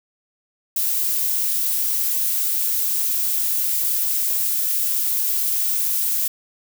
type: noise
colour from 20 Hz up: violet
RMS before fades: -21 dBFS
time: 0.76-6.28 s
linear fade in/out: 5 ms
effects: none